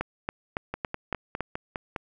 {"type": "two click trains", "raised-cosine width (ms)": 0.5, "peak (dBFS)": [-16, -13], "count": [7, 6], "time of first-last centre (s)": [[0.74, 1.962], [0.01, 1.407]], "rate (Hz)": [4.91, 3.58], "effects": []}